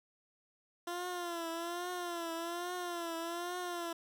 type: tone with vibrato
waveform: 15% pulse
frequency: 344.7 Hz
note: F4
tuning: 23 cents flat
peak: -31 dBFS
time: 0.87-3.93 s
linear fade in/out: 5 ms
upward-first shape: triangle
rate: 1.2 Hz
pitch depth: 85 cents each way
effects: none